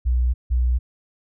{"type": "tone pair in turn", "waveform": "sine", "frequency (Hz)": [61.5, 61.5], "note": ["B1", "B1"], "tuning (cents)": [-7, -7], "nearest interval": "unison", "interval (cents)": 0, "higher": "neither", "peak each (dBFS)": -16, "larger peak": "neither", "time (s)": [[0.05, 0.34], [0.5, 0.79]], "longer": "neither", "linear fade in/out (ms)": 20, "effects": []}